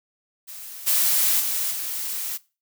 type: noise with level steps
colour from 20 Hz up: blue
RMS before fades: -38 / -20 / -25 / -29 dBFS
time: 0.47-2.38 s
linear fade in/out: 20 ms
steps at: 0.86 / 1.39 / 1.7 s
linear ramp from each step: 20 ms
effects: noise-tail reverb RT60 0.3 s tail -20 dB re dry